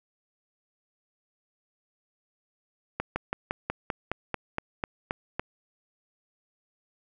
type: slowing click train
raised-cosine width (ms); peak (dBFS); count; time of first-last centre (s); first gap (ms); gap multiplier
0.5; -13; 12; 3-5.395; 160; 1.06
effects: none

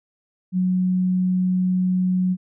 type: tone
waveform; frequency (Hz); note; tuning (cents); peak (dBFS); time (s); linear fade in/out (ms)
sine; 183.6; F#3; -13; -17; 0.52-2.37; 50
effects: none

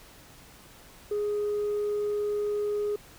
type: tone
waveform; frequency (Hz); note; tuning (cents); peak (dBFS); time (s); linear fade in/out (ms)
sine; 415.3; G#4; 0; -24; 1.11-2.96; 5
effects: tanh soft clip ceiling -24 dBFS + pink hiss -52 dBFS RMS until 3.18 s

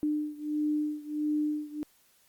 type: beating tone pair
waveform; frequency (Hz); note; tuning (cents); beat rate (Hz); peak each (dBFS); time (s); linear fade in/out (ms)
sine; 300 / 301.5; D4 / D4; +37 / +46; 1.5; -30 / -32; 0.03-1.83; 0
effects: white hiss -65 dBFS RMS until 2.28 s + Opus 32 kbps

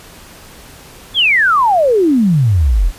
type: exponential sweep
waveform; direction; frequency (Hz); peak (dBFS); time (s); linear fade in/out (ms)
sine; down; 3520 to 36.35; -8; 1.14-2.92; 50
effects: pink hiss -38 dBFS RMS until 2.98 s + resampled to 32000 Hz

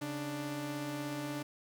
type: tone pair together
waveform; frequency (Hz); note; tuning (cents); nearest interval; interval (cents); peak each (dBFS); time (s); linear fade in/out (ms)
sawtooth; 139.17 / 294.9; C#3 / D4; +7 / +7; octave + minor second; 1300; -38 / -34; 0.01-1.43; 10
effects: 11-bit

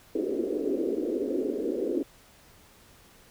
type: band-pass noise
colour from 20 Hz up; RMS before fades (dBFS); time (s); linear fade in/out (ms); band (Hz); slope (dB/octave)
white; -29; 0.15-2.03; 5; 260 to 470; 48
effects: pink hiss -56 dBFS RMS until 3.3 s

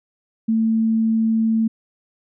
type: tone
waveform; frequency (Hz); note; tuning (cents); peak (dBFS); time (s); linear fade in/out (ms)
sine; 223.4; A3; +27; -15; 0.48-1.68; 10
effects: none

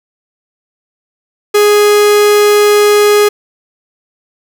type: tone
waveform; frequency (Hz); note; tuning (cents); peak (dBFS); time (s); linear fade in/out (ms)
45% pulse; 415.3; G#4; 0; -5; 1.54-3.29; 10
effects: none

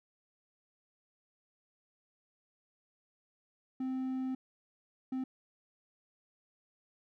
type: tone bursts at uneven times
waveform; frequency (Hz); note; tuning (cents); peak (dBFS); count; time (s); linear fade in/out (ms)
triangle; 260.2; C4; -9; -31; 2; 3.8-4.35 / 5.12-5.24; 5
effects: none

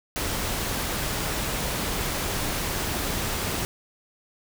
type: noise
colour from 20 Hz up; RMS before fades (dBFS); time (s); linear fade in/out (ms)
pink; -28; 0.16-3.65; 0
effects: none

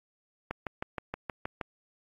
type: click train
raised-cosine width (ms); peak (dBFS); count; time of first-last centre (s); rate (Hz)
0.5; -18; 8; 0.51-1.612; 6.35
effects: AAC 32 kbps

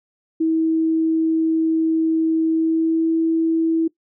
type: tone with pitch glide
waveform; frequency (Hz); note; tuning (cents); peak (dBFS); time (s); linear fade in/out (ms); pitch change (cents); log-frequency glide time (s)
sine; 322.3 to 326; E4 to E4; -39 to -19; -15; 0.4-3.88; 10; +20; 2.47-3.11
effects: noise-tail reverb RT60 0.1 s tail -20 dB re dry

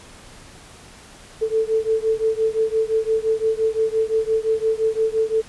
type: beating tone pair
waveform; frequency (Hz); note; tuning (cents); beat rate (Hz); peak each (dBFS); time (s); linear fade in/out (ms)
sine; 440 / 445.8; A4 / A4; 0 / +23; 5.8; -20 / -21; 1.41-5.42; 20
effects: pink hiss -44 dBFS RMS until 5.48 s + resampled to 24000 Hz

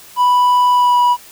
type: tone with pitch glide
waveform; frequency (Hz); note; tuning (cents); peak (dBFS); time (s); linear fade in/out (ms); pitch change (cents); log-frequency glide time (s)
triangle; 987.8 to 976.5; B5 to B5; 0 to -20; -7; 0.16-1.17; 50; -20; 0.71-1
effects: white hiss -40 dBFS RMS until 1.31 s

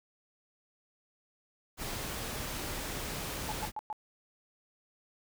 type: noise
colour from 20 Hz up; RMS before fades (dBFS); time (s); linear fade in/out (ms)
pink; -38; 1.77-3.72; 50
type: tone bursts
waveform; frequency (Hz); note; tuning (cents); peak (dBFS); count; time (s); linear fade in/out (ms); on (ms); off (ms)
sine; 855; A5; -50; -34; 4; 3.49-3.928; 0; 27; 110
effects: none

